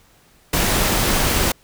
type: noise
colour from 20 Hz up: pink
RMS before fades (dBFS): -18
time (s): 0.53-1.52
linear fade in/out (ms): 5
effects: pink hiss -54 dBFS RMS until 1.63 s